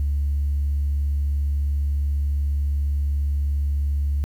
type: tone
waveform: sine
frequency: 71.4 Hz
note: D2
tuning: 48 cents flat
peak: -18 dBFS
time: 0-4.24 s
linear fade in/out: 0 ms
effects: tanh soft clip ceiling -16 dBFS + 9-bit